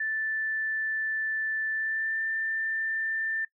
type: tone with pitch glide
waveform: sine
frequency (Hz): 1760 to 1783.5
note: A6 to A6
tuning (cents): 0 to +23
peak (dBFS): -27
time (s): 0-3.45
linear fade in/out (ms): 5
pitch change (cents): +23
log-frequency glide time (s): 1.71-2.21
effects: noise-tail reverb RT60 0.1 s tail -22 dB re dry